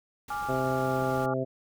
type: noise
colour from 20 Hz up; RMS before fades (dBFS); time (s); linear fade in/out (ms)
pink; -45; 0.28-1.26; 5
type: chord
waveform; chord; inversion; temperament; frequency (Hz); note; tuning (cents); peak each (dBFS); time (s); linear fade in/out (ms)
sine; D diminished; second; equal; 830.6 / 1174.7 / 1396.9; Ab5 / D6 / F6; 0 / 0 / 0; -32 / -36 / -37; 0.3-1.34; 5
type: harmonic tone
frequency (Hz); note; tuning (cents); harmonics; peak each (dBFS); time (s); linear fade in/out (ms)
130.81; C3; 0; 1 / 2 / 3 / 4 / 5; -33 / -33 / -33 / -33 / -33; 0.48-1.45; 20
effects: none